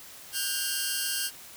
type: tone cluster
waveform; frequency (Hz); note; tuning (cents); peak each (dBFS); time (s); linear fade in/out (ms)
10% pulse; 1469 / 1596 / 2793 / 4380 / 5010; F#6 / G6 / F7 / C#8 / D#8; -13 / +31 / -1 / -22 / +11; -31 / -25 / -25 / -27 / -32; 0.32-1.31; 50
effects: white hiss -47 dBFS RMS until 1.56 s